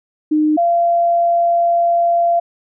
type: tone pair in turn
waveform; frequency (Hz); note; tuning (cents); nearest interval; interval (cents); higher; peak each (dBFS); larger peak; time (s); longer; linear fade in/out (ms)
sine; 305.7 / 686.3; D#4 / F5; -30 / -30; octave + major second; 1400; second; -11; neither; 0.31-0.57 / 0.57-2.4; second; 10
effects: none